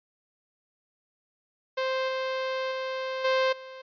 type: tone with level steps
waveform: sawtooth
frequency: 523.3 Hz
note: C5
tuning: in tune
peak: -22 / -24 / -26 / -18 / -37 dBFS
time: 1.77-3.82 s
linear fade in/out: 10 ms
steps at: 2.08 / 2.71 / 3.24 / 3.52 s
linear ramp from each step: 10 ms
effects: resampled to 11025 Hz